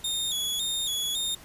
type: tone with vibrato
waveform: sawtooth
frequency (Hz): 3520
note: A7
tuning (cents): 0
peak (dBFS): -24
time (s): 0.04-1.35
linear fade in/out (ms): 5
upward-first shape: square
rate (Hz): 1.8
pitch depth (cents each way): 70
effects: pink hiss -49 dBFS RMS until 1.44 s + resampled to 32000 Hz